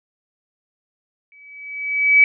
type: tone with exponential growth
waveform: sine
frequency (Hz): 2286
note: D7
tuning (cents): -47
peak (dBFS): -6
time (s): 1.32-2.24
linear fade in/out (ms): 1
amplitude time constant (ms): 200
effects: none